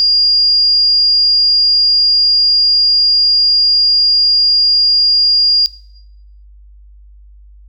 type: tone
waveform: sine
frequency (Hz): 4824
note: D8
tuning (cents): +46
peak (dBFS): -8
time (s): 0-5.66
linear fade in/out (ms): 0
effects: noise-tail reverb RT60 0.8 s tail -18 dB re dry + added 50 Hz sine -37 dBFS peak until 7.68 s